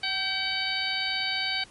harmonic tone with a mistuned harmonic, 760 Hz, F#5, 46 cents sharp, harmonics 1 / 2 / 3 / 4 / 5 / 6, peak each -37 / -34 / -32 / -33 / -34 / -31 dBFS, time 0.03-1.64 s, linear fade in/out 5 ms, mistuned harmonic 2, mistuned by +47 cents, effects pink hiss -53 dBFS RMS until 1.7 s + MP3 48 kbps

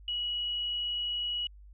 sine tone, 2918 Hz, F#7, 25 cents flat, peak -30 dBFS, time 0.08-1.47 s, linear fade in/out 2 ms, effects added 50 Hz sine -49 dBFS peak until 1.73 s

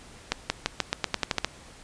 accelerating click train, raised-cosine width 0.2 ms, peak -6 dBFS, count 11, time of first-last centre 0.32-1.446 s, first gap 180 ms, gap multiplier 0.89, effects pink hiss -49 dBFS RMS until 1.83 s + resampled to 22050 Hz

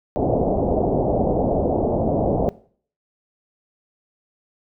white low-pass noise, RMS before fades -20 dBFS, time 0.16-2.49 s, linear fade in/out 0 ms, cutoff 730 Hz, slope 48 dB/octave, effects noise-tail reverb RT60 0.5 s tail -20 dB re dry

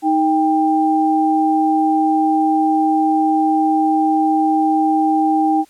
sine tone pair together, 313.7 / 791.9 Hz, D#4 / G5, +14 / +17 cents, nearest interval octave + major third, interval 1603 cents, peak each -15 dBFS, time 0.02-5.65 s, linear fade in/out 50 ms, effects white hiss -52 dBFS RMS until 5.69 s + low-pass 12000 Hz 12 dB/octave

